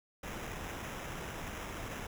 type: noise with sample-and-hold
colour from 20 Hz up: pink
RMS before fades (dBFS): -42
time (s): 0.23-2.07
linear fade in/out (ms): 5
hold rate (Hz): 4410
effects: none